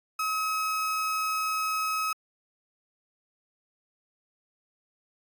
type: tone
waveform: 35% pulse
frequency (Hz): 1278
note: D#6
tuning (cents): +46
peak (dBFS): -25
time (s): 0.19-2.13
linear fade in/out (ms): 5
effects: AAC 64 kbps